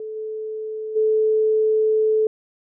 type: tone with level steps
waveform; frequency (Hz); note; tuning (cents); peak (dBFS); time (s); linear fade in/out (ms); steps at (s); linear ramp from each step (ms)
sine; 434.8; A4; -21; -28 / -26 / -15; 0-2.27; 2; 0.15 / 0.95; 20
effects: none